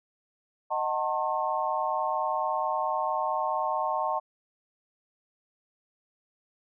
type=chord; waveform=sine; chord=D# diminished seventh; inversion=none; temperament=just; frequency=622.3 / 746.7 / 896 / 1075.3 Hz; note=D#5 / F#5 / A5 / C6; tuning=0 / +16 / +31 / +47 cents; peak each=-32 / -32 / -30 / -31 dBFS; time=0.7-4.2 s; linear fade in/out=20 ms; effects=none